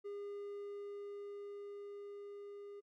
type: tone with level ramp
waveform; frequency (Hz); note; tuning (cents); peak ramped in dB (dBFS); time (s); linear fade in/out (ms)
triangle; 406.2; G#4; -38; -40 to -46; 0.04-2.81; 20
effects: AAC 64 kbps